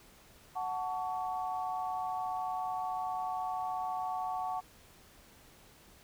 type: chord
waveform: sine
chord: F# minor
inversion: none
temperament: equal with one note detuned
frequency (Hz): 740 / 880 / 1126.2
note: F#5 / A5 / C#6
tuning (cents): 0 / 0 / +27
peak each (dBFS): -35 / -39 / -40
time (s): 0.55-4.61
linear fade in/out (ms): 20
effects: pink hiss -59 dBFS RMS until 6.03 s